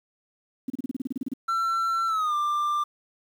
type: tone bursts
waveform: sine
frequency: 260.5 Hz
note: C4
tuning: 7 cents flat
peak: -25 dBFS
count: 13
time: 0.68-1.337 s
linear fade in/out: 5 ms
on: 21 ms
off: 32 ms
type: tone with pitch glide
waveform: triangle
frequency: 1348 to 1187.1 Hz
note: E6 to D6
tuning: +38 to +18 cents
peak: -21 dBFS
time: 1.48-2.84 s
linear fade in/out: 10 ms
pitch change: -220 cents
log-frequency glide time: 2.07-2.35 s
effects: 9-bit